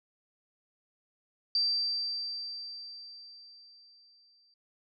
sine tone with exponential decay, 4680 Hz, D8, 7 cents flat, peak -24 dBFS, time 1.55-4.54 s, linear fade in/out 2 ms, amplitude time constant 650 ms, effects none

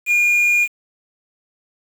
triangle tone with quantisation, 2425 Hz, D#7, 45 cents flat, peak -11 dBFS, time 0.06-0.68 s, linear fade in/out 50 ms, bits 6, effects none

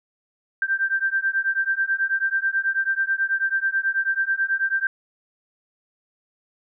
sine beating tone pair, 1568 / 1577.2 Hz, G6 / G6, 0 / +10 cents, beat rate 9.2 Hz, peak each -23 dBFS, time 0.62-4.87 s, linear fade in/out 2 ms, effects none

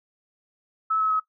sine tone with pitch steps, 1302 / 1290 / 1278.2 Hz, E6 / E6 / D#6, -22 / -38 / +46 cents, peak -20 dBFS, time 0.9-1.2 s, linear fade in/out 10 ms, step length 100 ms, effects noise-tail reverb RT60 0.1 s tail -17 dB re dry

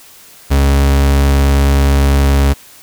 40% pulse tone with vibrato, 69.4 Hz, C#2, 3 cents sharp, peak -7 dBFS, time 0.5-2.54 s, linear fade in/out 20 ms, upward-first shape sine, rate 19 Hz, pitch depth 11 cents each way, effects white hiss -40 dBFS RMS until 2.82 s

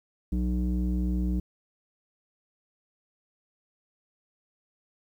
square tone with low-pass filter, 61.4 Hz, B1, 9 cents flat, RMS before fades -27 dBFS, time 0.32-1.4 s, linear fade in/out 5 ms, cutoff 250 Hz, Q 8, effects 10-bit

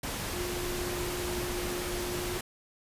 sine tone in noise, 355.9 Hz, F4, 33 cents sharp, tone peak -35 dBFS, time 0.33-2.38 s, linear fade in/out 5 ms, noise pink, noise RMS -35 dBFS, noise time 0.03-2.41 s, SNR -3 dB, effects resampled to 32000 Hz

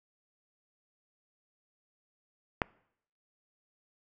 click, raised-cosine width 0.5 ms, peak -11 dBFS, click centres 2.618 s, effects noise-tail reverb RT60 0.7 s tail -24 dB re dry

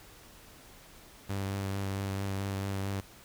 sawtooth tone with vibrato, 98 Hz, G2, in tune, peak -28 dBFS, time 1.29-3.01 s, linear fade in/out 10 ms, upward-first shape sine, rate 4.5 Hz, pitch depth 17 cents each way, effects pink hiss -54 dBFS RMS until 3.24 s

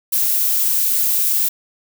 violet noise, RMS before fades -17 dBFS, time 0.12-1.49 s, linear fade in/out 10 ms, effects none

